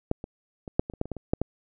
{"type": "clicks", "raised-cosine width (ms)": 2, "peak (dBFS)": [-10, -22, -24, -6, -21, -28, -12, -25, -18, -24, -9, -12], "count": 12, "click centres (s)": [0.114, 0.241, 0.678, 0.795, 0.899, 0.937, 1.014, 1.056, 1.117, 1.167, 1.335, 1.416], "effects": []}